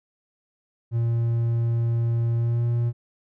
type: tone with pitch glide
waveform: triangle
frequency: 116.54 to 118.51 Hz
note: A#2 to A#2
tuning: 0 to +29 cents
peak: -18 dBFS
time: 0.91-2.93 s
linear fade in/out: 50 ms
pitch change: +29 cents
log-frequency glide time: 2.36-2.65 s
effects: none